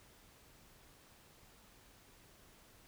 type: silence
effects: pink hiss -63 dBFS RMS until 2.87 s